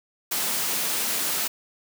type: high-pass noise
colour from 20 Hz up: white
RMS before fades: -26 dBFS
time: 0.31-1.48 s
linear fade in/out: 10 ms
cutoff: 150 Hz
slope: 24 dB/octave
effects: none